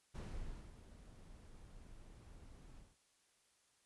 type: noise with ADSR envelope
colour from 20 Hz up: brown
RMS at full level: -44 dBFS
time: 0.14-2.97 s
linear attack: 17 ms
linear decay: 570 ms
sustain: -13 dB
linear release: 200 ms
effects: white hiss -75 dBFS RMS until 3.85 s + resampled to 24000 Hz